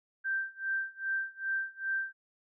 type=tone with tremolo; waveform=sine; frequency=1568 Hz; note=G6; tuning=in tune; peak=-28 dBFS; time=0.24-2.13 s; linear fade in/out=20 ms; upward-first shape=sine; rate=2.5 Hz; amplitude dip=95%; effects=none